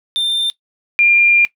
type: tone pair in turn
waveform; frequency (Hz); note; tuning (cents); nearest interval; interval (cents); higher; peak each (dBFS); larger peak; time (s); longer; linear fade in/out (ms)
triangle / sine; 3591 / 2397; A7 / D7; +35 / +35; perfect fifth; 700; first; -13 / -8; second; 0.16-0.5 / 0.99-1.45; second; 0
effects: noise-tail reverb RT60 0.1 s tail -17 dB re dry